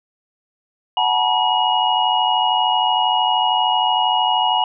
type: tone cluster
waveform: sine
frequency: 740 / 869 / 962 / 2894 Hz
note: F#5 / A5 / B5 / F#7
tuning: 0 / -22 / -46 / -39 cents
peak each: -20 dBFS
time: 0.97-4.64 s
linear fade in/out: 2 ms
effects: none